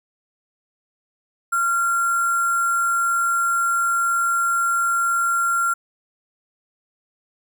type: tone with sample-and-hold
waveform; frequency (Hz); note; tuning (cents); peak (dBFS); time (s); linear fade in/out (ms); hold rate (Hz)
sine; 1381; F6; -20; -17; 1.52-5.74; 10; 8820
effects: none